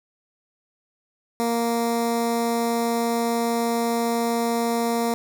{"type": "tone with notch filter", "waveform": "15% pulse", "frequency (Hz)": 233.1, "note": "A#3", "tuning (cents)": 0, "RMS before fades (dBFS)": -23, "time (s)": [1.4, 5.14], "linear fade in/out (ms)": 0, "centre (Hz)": 2800, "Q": 1.2, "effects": []}